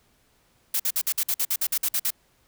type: noise bursts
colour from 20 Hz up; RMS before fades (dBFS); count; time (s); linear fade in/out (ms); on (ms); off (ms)
blue; -24; 13; 0.74-2.105; 5; 57; 52
effects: pink hiss -64 dBFS RMS until 2.47 s